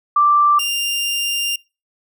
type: tone pair in turn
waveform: sine / sawtooth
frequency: 1175 / 2795 Hz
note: D6 / F7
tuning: +1 / +1 cents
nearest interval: octave + minor third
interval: 1500 cents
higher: second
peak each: -10 / -15 dBFS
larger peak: first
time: 0.16-0.59 / 0.59-1.56 s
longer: second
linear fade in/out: 5 ms
effects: noise-tail reverb RT60 0.3 s tail -25 dB re dry